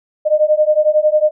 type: beating tone pair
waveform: sine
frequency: 605 / 616 Hz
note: D#5 / D#5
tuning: -49 / -17 cents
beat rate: 11 Hz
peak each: -13 dBFS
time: 0.25-1.31 s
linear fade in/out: 20 ms
effects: none